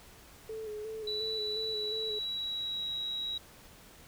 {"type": "tone with vibrato", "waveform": "sine", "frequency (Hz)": 431.9, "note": "A4", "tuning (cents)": -32, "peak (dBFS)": -37, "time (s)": [0.49, 2.19], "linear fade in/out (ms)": 5, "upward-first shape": "square", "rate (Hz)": 2.8, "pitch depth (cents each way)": 33}
{"type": "tone with pitch glide", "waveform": "sine", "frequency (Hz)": [3951, 3859], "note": ["B7", "B7"], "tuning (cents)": [0, -41], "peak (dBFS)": -33, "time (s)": [1.07, 3.38], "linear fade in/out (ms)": 5, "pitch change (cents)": -41, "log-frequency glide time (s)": [1.57, 2.91]}
{"effects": ["pink hiss -55 dBFS RMS until 4.07 s"]}